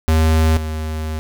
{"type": "tone pair in turn", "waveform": "square", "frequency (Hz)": [79.5, 78.31], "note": ["D#2", "D#2"], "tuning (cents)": [38, 12], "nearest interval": "unison", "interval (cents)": 26, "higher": "first", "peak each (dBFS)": [-12, -22], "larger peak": "first", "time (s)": [[0.08, 0.57], [0.57, 1.19]], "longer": "second", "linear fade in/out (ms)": 0, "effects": []}